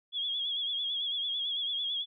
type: tone with vibrato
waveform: sine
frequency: 3341 Hz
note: G#7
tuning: 10 cents sharp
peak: -30 dBFS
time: 0.12-2.06 s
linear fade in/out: 50 ms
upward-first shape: sine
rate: 9 Hz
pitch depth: 59 cents each way
effects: none